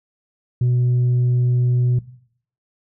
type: tone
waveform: sine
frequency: 123.47 Hz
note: B2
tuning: in tune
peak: -12 dBFS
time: 0.61-1.99 s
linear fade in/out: 5 ms
effects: noise-tail reverb RT60 0.6 s tail -18 dB re dry + tanh soft clip ceiling -13 dBFS